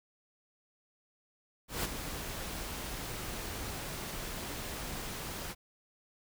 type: noise with ADSR envelope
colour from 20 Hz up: pink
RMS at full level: -32 dBFS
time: 1.68-5.55 s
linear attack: 160 ms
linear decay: 25 ms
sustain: -8 dB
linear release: 42 ms
effects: none